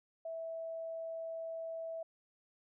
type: tone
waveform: sine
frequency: 655 Hz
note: E5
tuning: 11 cents flat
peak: -39 dBFS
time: 0.25-2.03 s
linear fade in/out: 5 ms
effects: none